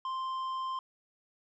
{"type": "tone with tanh clipping", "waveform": "sine", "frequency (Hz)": 1046.5, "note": "C6", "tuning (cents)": 0, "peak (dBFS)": -34, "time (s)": [0.05, 0.79], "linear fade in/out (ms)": 2, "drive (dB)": 7, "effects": []}